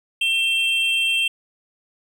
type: tone pair together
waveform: triangle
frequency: 2696 / 3182 Hz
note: E7 / G7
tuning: +38 / +25 cents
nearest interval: minor third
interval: 287 cents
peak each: -18 / -20 dBFS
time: 0.21-1.28 s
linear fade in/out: 5 ms
effects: none